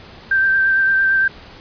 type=tone with vibrato; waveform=sine; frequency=1568 Hz; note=G6; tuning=in tune; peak=-12 dBFS; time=0.31-1.28 s; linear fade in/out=5 ms; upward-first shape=sine; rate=8.8 Hz; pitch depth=18 cents each way; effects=pink hiss -40 dBFS RMS until 1.6 s + resampled to 11025 Hz